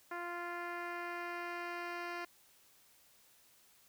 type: tone with low-pass filter sweep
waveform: 10% pulse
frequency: 347.9 Hz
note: F4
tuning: 7 cents flat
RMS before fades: -42 dBFS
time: 0.11-2.25 s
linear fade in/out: 5 ms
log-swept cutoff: 1700 to 3500 Hz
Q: 1.2
effects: white hiss -66 dBFS RMS until 3.88 s